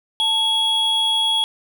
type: tone pair together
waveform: triangle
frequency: 880 / 3329 Hz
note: A5 / G#7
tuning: 0 / +3 cents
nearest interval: octave + major seventh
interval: 2303 cents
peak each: -24 / -15 dBFS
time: 0.2-1.44 s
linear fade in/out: 0 ms
effects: none